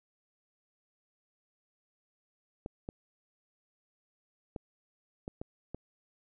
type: clicks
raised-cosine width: 2 ms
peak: -25 dBFS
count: 6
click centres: 2.661 / 2.889 / 4.562 / 5.279 / 5.415 / 5.746 s
effects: none